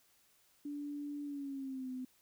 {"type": "tone with pitch glide", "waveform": "sine", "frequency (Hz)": [290, 255.4], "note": ["D4", "C4"], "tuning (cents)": [-22, -42], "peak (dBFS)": -39, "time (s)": [0.65, 2.05], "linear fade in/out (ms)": 5, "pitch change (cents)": -220, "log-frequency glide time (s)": [1.24, 1.91], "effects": ["white hiss -70 dBFS RMS until 2.21 s"]}